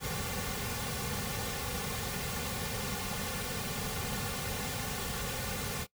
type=noise with comb filter; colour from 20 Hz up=pink; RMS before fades=-36 dBFS; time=0-5.87 s; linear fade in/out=50 ms; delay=3.1 ms; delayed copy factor=-0.9; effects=noise-tail reverb RT60 0.1 s tail -21 dB re dry